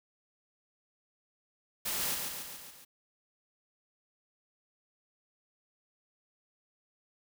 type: noise with echo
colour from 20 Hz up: white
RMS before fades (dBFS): -34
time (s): 1.85-2.15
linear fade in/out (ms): 10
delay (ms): 140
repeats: 5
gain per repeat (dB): -4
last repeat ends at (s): 2.85
effects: none